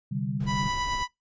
sine chord, C suspended second, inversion none, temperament equal, 130.81 / 146.83 / 196 Hz, C3 / D3 / G3, 0 / 0 / 0 cents, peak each -31 dBFS, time 0.11-0.68 s, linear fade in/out 10 ms
brown noise, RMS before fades -37 dBFS, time 0.4-1.03 s, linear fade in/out 5 ms
sawtooth tone with tremolo, 987.8 Hz, B5, in tune, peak -22 dBFS, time 0.46-1.08 s, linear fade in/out 50 ms, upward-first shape triangle, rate 9.1 Hz, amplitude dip 35%
effects noise-tail reverb RT60 0.2 s tail -24 dB re dry + resampled to 16000 Hz

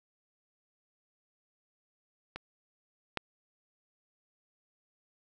clicks, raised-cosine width 0.3 ms, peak -23 / -15 dBFS, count 2, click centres 2.36 / 3.173 s, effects none

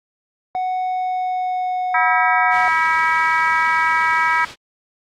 triangle tone with pitch glide, 740 to 733.2 Hz, F#5 to F#5, 0 to -16 cents, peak -17 dBFS, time 0.55-2.68 s, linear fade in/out 0 ms, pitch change -16 cents, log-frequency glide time 0.79-1.85 s
harmonic tone, 322.8 Hz, E4, 36 cents flat, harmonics 3 / 4 / 5 / 6 / 7, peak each -19 / -20 / -21 / -22 / -22 dBFS, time 1.94-4.45 s, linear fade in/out 5 ms
white noise, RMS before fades -30 dBFS, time 2.5-4.56 s, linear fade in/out 50 ms
effects low-pass 4000 Hz 12 dB/octave + Opus 48 kbps

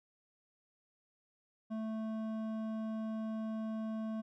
sine tone with hard clipping, 220 Hz, A3, in tune, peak -38 dBFS, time 1.7-4.22 s, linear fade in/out 20 ms, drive 10 dB, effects none

